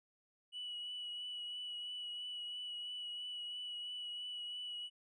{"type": "tone with vibrato", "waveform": "triangle", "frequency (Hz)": 2940, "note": "F#7", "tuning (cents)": -12, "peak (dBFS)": -39, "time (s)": [0.52, 4.9], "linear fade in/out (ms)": 50, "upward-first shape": "triangle", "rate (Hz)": 3, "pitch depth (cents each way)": 22, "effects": ["tanh soft clip ceiling -38 dBFS", "resampled to 22050 Hz"]}